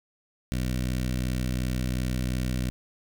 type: tone with notch filter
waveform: 15% pulse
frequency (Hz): 62.8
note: B1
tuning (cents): +30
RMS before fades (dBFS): -28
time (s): 0.52-2.7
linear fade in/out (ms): 0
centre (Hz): 880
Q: 0.61
effects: none